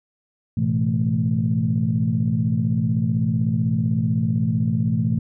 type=tone cluster; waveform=sine; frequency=110 / 125.8 / 166.2 / 220 Hz; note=A2 / B2 / E3 / A3; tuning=0 / +32 / +15 / 0 cents; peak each=-23 dBFS; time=0.57-5.19 s; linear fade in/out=5 ms; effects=tanh soft clip ceiling -8 dBFS